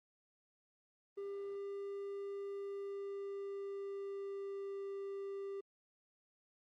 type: tone with pitch glide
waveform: triangle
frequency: 398.8 to 394.9 Hz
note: G4 to G4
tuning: +30 to +13 cents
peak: -39 dBFS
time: 1.17-5.61 s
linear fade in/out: 10 ms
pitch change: -17 cents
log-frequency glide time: 2.31-4.88 s
effects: Opus 24 kbps